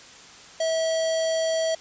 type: tone with notch filter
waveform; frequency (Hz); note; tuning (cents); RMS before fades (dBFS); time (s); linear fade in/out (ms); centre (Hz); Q
square; 648; E5; -30; -24; 0.6-1.75; 5; 1400; 0.58
effects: white hiss -46 dBFS RMS until 1.8 s + resampled to 16000 Hz